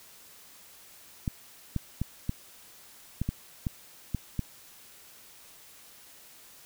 clicks, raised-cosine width 5 ms, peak -16 dBFS, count 9, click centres 1.278 / 1.763 / 2.016 / 2.294 / 3.216 / 3.29 / 3.668 / 4.147 / 4.393 s, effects white hiss -53 dBFS RMS until 6.65 s

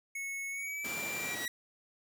square tone with pitch glide, 2200 to 2358 Hz, C#7 to D7, -14 to +6 cents, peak -37 dBFS, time 0.15-1.35 s, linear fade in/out 5 ms, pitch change +120 cents, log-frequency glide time 0.5-0.96 s
sawtooth tone with exponential growth, 1926 Hz, B6, 44 cents flat, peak -30 dBFS, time 0.74-1.48 s, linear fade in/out 2 ms, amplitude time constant 160 ms
pink high-pass noise, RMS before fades -42 dBFS, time 0.84-1.46 s, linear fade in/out 10 ms, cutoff 190 Hz, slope 12 dB/octave
effects none

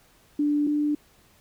sine tone pair in turn, 293.7 / 296.1 Hz, D4 / D4, 0 / +14 cents, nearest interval unison, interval 14 cents, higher second, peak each -20 / -21 dBFS, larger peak first, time 0.39-0.67 / 0.67-0.95 s, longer neither, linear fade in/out 5 ms, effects pink hiss -59 dBFS RMS until 1.4 s

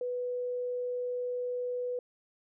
sine tone, 493.9 Hz, B4, in tune, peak -31 dBFS, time 0.01-1.99 s, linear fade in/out 2 ms, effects none

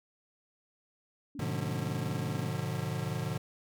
sine tone with vibrato, 249.5 Hz, B3, 18 cents sharp, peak -40 dBFS, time 1.35-2.49 s, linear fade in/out 2 ms, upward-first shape sine, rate 15 Hz, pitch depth 300 cents each way
square chord, G# diminished seventh, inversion none, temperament just, 103.83 / 124.59 / 149.51 / 179.41 Hz, G#2 / B2 / D3 / F3, 0 / +16 / +31 / +47 cents, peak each -40 / -38 / -37 / -40 dBFS, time 1.39-3.38 s, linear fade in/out 5 ms
effects none

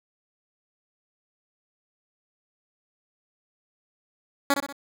10% pulse tone with echo, 280.6 Hz, C#4, 21 cents sharp, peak -10 dBFS, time 4.5-4.54 s, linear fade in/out 2 ms, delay 62 ms, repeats 3, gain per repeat -6 dB, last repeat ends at 4.726 s, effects none

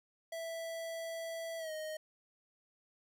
square tone with pitch glide, 659.3 to 622.3 Hz, E5 to D#5, 0 to 0 cents, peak -40 dBFS, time 0.32-1.97 s, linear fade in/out 5 ms, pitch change -100 cents, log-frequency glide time 1.58-1.72 s, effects 13-bit

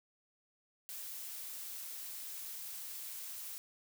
blue noise, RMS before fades -45 dBFS, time 0.89-3.58 s, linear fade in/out 0 ms, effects none

